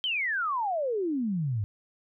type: exponential sweep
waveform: sine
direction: down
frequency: 3196 to 97.2 Hz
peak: -26 dBFS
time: 0.04-1.64 s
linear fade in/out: 0 ms
effects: none